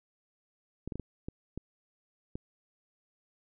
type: clicks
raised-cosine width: 3 ms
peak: -24 dBFS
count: 7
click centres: 0.876 / 0.922 / 0.956 / 0.997 / 1.285 / 1.576 / 2.355 s
effects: none